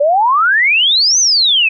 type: exponential two-way sweep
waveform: sine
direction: up then down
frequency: 554.4 to 6340 to 2493 Hz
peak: -8 dBFS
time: 0-1.69 s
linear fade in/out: 10 ms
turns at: 1.19 s
effects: none